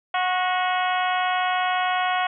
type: harmonic tone with a mistuned harmonic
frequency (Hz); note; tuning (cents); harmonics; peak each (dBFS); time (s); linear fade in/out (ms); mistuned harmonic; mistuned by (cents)
365.9; F#4; -19; 2 / 3 / 4 / 5 / 6 / 7 / 8 / 9; -23 / -27 / -29 / -31 / -33 / -34 / -35 / -36; 0.14-2.27; 5; 5; +45
effects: none